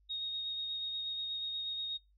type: tone with vibrato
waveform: sine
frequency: 3734 Hz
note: A#7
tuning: 2 cents sharp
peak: -35 dBFS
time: 0.09-1.98 s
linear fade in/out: 20 ms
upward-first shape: sine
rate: 8.3 Hz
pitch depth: 8 cents each way
effects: noise-tail reverb RT60 0.2 s tail -20 dB re dry + added 50 Hz sine -65 dBFS peak until 2.17 s